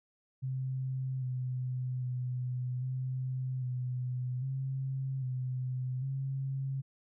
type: tone with pitch steps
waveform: sine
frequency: 130.9 / 127.1 / 125.5 / 129.2 / 125.7 / 133.5 / 127.7 / 134.9 Hz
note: C3 / C3 / B2 / C3 / B2 / C3 / C3 / C#3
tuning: +1 / -50 / +28 / -21 / +31 / +35 / -42 / -47 cents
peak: -32 dBFS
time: 0.42-6.82 s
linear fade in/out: 20 ms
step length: 800 ms
effects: none